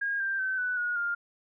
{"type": "tone with pitch steps", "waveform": "sine", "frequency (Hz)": [1628, 1580.7, 1534.9, 1490.3, 1447, 1405], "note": ["G#6", "G6", "G6", "F#6", "F#6", "F6"], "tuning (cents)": [-35, 14, -37, 12, -39, 10], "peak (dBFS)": -27, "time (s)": [0.01, 1.15], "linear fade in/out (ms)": 10, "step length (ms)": 190, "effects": []}